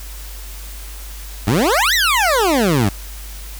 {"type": "exponential two-way sweep", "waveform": "20% pulse", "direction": "up then down", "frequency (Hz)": [92.5, 2054, 92.5], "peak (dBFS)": -8, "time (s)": [1.47, 2.89], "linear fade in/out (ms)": 5, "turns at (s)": 1.94, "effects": ["added 50 Hz sine -30 dBFS peak until 3.59 s", "white hiss -37 dBFS RMS until 3.59 s"]}